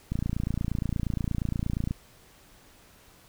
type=click train; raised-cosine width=5 ms; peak=-16 dBFS; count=52; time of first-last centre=0.12-1.909 s; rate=28.5 Hz; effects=pink hiss -56 dBFS RMS until 3.28 s